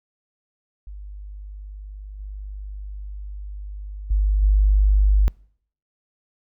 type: tone with level steps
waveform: sine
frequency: 50.2 Hz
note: G1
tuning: 42 cents sharp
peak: -33 / -30 / -15 / -12 dBFS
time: 0.87-5.28 s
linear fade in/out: 0 ms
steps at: 2.19 / 4.1 / 4.42 s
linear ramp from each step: 10 ms
effects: noise-tail reverb RT60 0.6 s tail -26 dB re dry